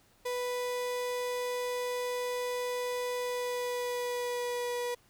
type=tone with pitch glide; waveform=35% pulse; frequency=493.9 to 486 Hz; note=B4 to B4; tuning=0 to -28 cents; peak=-30 dBFS; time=0.25-4.95 s; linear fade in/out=10 ms; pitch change=-28 cents; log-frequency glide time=3.18-4.7 s; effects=pink hiss -65 dBFS RMS until 5.09 s